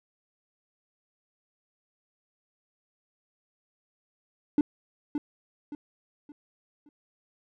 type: tone with echo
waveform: triangle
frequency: 293.7 Hz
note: D4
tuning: in tune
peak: -15 dBFS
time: 4.58-4.61 s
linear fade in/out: 2 ms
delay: 570 ms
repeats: 4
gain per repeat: -9 dB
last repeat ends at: 6.89 s
effects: tanh soft clip ceiling -14 dBFS